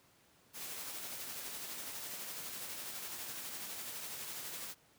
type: noise with tremolo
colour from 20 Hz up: white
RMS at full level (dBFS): -43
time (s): 0.53-4.75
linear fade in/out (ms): 50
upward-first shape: sine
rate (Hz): 12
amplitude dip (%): 30
effects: pink hiss -67 dBFS RMS until 4.98 s + high-pass 100 Hz 12 dB/octave